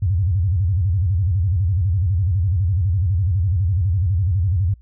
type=tone with vibrato; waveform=sine; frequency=91 Hz; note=F#2; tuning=28 cents flat; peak=-15 dBFS; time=0.02-4.74 s; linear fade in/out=5 ms; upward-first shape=square; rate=12 Hz; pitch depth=190 cents each way; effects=added 60 Hz sine -44 dBFS peak until 4.81 s